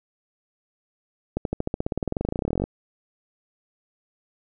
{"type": "accelerating click train", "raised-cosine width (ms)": 2, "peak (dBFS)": -11, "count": 30, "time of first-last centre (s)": [1.37, 2.639], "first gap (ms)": 82, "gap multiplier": 0.95, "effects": []}